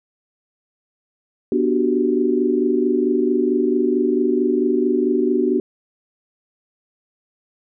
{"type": "chord", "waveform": "sine", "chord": "G major seventh", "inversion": "first", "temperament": "just", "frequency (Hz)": [245, 294, 367.5, 392], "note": ["B3", "D4", "F#4", "G4"], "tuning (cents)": [-14, 2, -12, 0], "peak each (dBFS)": [-21, -21, -19, -23], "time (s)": [1.52, 5.6], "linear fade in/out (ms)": 2, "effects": []}